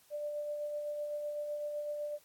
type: tone with tremolo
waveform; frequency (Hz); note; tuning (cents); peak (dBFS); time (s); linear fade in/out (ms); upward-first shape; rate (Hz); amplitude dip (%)
sine; 591; D5; +11; -34; 0.1-2.19; 50; sine; 7.9; 30
effects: white hiss -65 dBFS RMS until 2.24 s + AAC 64 kbps